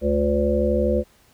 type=harmonic tone with a mistuned harmonic; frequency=72.1 Hz; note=D2; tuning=31 cents flat; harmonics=1 / 3 / 5 / 7 / 8; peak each=-24 / -24 / -25 / -22 / -25 dBFS; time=0.01-1.04 s; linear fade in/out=50 ms; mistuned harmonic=5; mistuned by=-24 cents; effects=pink hiss -57 dBFS RMS until 1.33 s